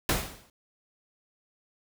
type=noise with exponential decay; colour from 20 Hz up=pink; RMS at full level=-23 dBFS; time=0.09-0.5 s; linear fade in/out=2 ms; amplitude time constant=88 ms; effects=none